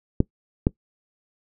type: clicks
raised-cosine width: 3 ms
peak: -4 dBFS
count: 2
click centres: 0.204 / 0.669 s
effects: noise-tail reverb RT60 0.1 s tail -22 dB re dry